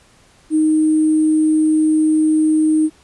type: tone with sample-and-hold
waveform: sine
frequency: 311.1 Hz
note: D#4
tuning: in tune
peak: -11 dBFS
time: 0.5-2.9 s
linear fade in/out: 50 ms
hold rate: 8820 Hz
effects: pink hiss -51 dBFS RMS until 3.03 s + resampled to 24000 Hz